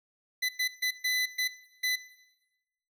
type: tone bursts at uneven times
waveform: 25% pulse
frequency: 2004 Hz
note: B6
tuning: 25 cents sharp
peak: -23 dBFS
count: 6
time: 0.42-0.49 / 0.59-0.68 / 0.82-0.91 / 1.04-1.26 / 1.38-1.48 / 1.83-1.96 s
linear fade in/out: 10 ms
effects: noise-tail reverb RT60 1.0 s tail -17 dB re dry